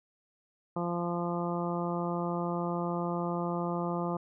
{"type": "harmonic tone", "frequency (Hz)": 173.2, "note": "F3", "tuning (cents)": -14, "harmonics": [1, 2, 3, 4, 5, 6, 7], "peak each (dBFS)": [-33, -36, -38, -39, -40, -41, -41], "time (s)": [0.76, 4.17], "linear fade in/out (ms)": 5, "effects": []}